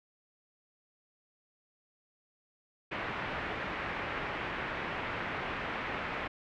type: low-pass noise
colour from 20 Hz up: white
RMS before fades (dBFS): -37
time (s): 2.91-6.28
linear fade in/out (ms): 10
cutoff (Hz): 2300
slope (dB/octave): 24
effects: none